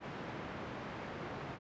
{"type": "band-pass noise", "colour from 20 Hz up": "pink", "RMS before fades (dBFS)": -44, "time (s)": [0, 1.59], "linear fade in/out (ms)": 50, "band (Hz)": [120, 1900], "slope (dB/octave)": 12, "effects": ["resampled to 16000 Hz"]}